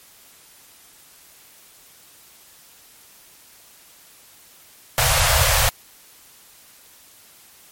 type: band-stop noise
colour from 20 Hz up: pink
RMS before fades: -17 dBFS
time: 4.98-5.69 s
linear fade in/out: 0 ms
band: 140 to 490 Hz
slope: 96 dB/octave
effects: white hiss -49 dBFS RMS until 7.71 s + MP3 64 kbps